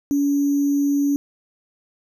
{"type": "tone with sample-and-hold", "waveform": "sine", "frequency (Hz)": 284.3, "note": "C#4", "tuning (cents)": 44, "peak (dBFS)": -16, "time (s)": [0.11, 1.16], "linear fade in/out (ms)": 0, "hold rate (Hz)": 6300, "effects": []}